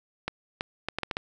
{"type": "clicks", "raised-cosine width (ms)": 0.3, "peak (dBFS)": -13, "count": 7, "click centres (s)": [0.28, 0.609, 0.886, 0.986, 1.033, 1.112, 1.169], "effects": []}